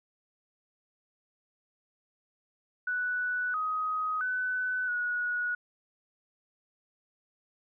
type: tone with pitch steps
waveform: sine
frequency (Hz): 1482 / 1257 / 1503 / 1459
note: F#6 / D#6 / F#6 / F#6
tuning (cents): +2 / +17 / +27 / -25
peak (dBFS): -28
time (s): 2.87-5.55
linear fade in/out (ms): 5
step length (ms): 670
effects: none